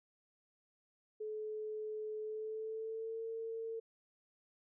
sine tone with pitch glide, 430 to 451.9 Hz, A4 to A4, -40 to +46 cents, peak -39 dBFS, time 1.2-3.8 s, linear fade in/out 10 ms, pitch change +86 cents, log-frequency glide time 2.21-3.23 s, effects none

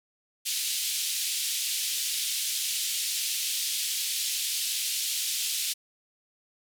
pink band-pass noise, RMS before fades -30 dBFS, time 0.45-5.74 s, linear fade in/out 20 ms, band 3000 to 14000 Hz, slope 24 dB/octave, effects none

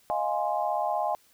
sine chord, F minor seventh, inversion third, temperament equal, 622.3 / 698.5 / 830.6 / 1046.5 Hz, Eb5 / F5 / Ab5 / C6, 0 / 0 / 0 / 0 cents, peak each -31 / -30 / -29 / -34 dBFS, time 0.1-1.15 s, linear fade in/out 0 ms, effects white hiss -62 dBFS RMS until 1.33 s

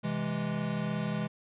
square chord, C augmented, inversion none, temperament equal, 130.81 / 164.81 / 207.7 Hz, C3 / E3 / G#3, 0 / 0 / 0 cents, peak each -38 / -35 / -34 dBFS, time 0.03-1.28 s, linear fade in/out 20 ms, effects resampled to 8000 Hz

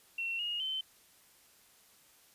sine tone with pitch steps, 2719 / 2864 / 3075 Hz, F7 / F7 / G7, -47 / +43 / -34 cents, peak -33 dBFS, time 0.18-0.81 s, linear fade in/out 5 ms, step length 210 ms, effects white hiss -63 dBFS RMS until 2.34 s + resampled to 32000 Hz

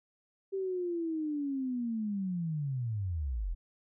sine linear sweep, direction down, 392 to 36.78 Hz, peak -31 dBFS, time 0.52-3.55 s, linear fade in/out 20 ms, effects none

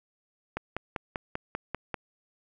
click train, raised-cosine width 0.5 ms, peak -16 dBFS, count 8, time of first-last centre 0.57-1.943 s, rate 5.1 Hz, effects none

